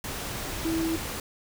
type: tone in noise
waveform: sine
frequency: 326.2 Hz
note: E4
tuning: 18 cents flat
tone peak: -25 dBFS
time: 0.65-0.96 s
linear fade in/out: 2 ms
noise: pink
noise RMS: -34 dBFS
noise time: 0.04-1.2 s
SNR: +6 dB
effects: none